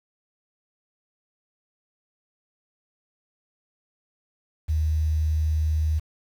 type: tone with quantisation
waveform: sine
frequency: 77.78 Hz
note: D#2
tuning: in tune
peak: -20 dBFS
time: 4.68-6 s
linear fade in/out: 20 ms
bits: 8
effects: none